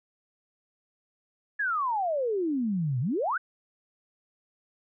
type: exponential two-way sweep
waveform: sine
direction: down then up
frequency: 1735 to 117.6 to 1624 Hz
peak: -25 dBFS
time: 1.59-3.38 s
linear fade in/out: 10 ms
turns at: 3 s
effects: none